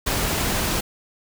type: noise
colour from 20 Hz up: pink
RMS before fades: -23 dBFS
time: 0.06-0.81 s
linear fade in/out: 10 ms
effects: none